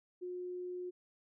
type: tone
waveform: sine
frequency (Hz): 360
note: F#4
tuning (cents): -47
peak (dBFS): -39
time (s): 0.21-0.91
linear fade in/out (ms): 20
effects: none